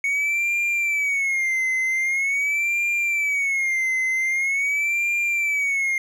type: tone with vibrato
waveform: triangle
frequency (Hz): 2217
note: C#7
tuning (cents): 0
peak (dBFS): -18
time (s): 0.04-5.98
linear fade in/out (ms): 2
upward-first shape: sine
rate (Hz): 0.44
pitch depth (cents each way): 130
effects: none

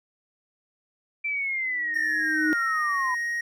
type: linear sweep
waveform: sine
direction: down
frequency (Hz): 2349 to 987.8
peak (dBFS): -25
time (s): 1.24-3.15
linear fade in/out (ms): 10
type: tone with exponential growth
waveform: sine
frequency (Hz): 311.1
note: D#4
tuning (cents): 0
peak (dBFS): -20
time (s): 1.65-2.53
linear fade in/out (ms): 0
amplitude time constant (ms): 190
type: tone with pitch glide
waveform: triangle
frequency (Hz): 1864.7 to 1878.8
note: A#6 to A#6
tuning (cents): 0 to +13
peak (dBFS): -24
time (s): 1.94-3.41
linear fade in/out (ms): 5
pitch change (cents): +13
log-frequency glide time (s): 2.87-3.3
effects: none

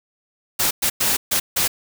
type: noise bursts at uneven times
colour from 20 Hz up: white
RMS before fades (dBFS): -19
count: 5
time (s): 0.59-0.71 / 0.82-0.9 / 1-1.17 / 1.31-1.4 / 1.56-1.68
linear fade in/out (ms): 10
effects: none

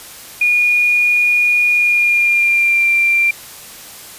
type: tone with pitch glide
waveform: sine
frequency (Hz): 2440 to 2368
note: D#7 to D7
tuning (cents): -34 to +14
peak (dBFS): -10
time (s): 0.41-3.31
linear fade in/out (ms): 5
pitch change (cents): -52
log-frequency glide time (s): 1.69-2.88
effects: white hiss -35 dBFS RMS until 4.18 s + resampled to 32000 Hz

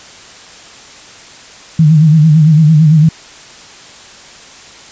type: tone with vibrato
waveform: sine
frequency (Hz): 155.56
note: D#3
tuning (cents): 0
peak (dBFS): -3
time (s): 1.79-3.09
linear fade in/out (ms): 5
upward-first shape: sine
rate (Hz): 8.9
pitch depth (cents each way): 82
effects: white hiss -35 dBFS RMS until 4.91 s + resampled to 16000 Hz

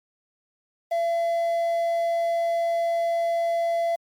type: tone with quantisation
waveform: triangle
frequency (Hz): 676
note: E5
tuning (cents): +43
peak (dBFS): -19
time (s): 0.91-3.96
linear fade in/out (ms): 10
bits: 8
effects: MP3 96 kbps

